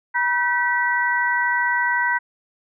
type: tone cluster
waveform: sine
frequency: 966 / 1533 / 1948 Hz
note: B5 / G6 / B6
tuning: -39 / -39 / -24 cents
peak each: -22 dBFS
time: 0.14-2.19 s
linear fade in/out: 20 ms
effects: none